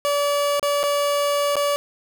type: tone with dropouts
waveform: 30% pulse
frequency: 575 Hz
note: D5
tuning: 37 cents flat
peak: -16 dBFS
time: 0.05-1.76 s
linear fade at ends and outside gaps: 0 ms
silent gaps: 0.596-0.628 / 0.831-0.837 / 1.556-1.566 s
effects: none